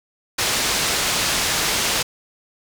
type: low-pass noise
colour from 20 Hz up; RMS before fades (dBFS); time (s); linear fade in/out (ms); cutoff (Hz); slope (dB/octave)
white; -21; 0.38-2.03; 10; 6600; 12
effects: none